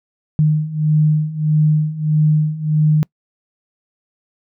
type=beating tone pair; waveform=sine; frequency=152.3 / 153.9 Hz; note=D#3 / D#3; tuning=-37 / -19 cents; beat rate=1.6 Hz; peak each=-17 / -14 dBFS; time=0.39-3.03 s; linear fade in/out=0 ms; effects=noise-tail reverb RT60 0.1 s tail -26 dB re dry